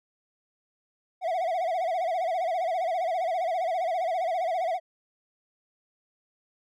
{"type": "tone with vibrato", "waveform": "triangle", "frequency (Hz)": 698.5, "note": "F5", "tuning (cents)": 0, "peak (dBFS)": -23, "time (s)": [1.21, 4.8], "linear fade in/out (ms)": 50, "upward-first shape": "sine", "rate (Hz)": 15, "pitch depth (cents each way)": 140, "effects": []}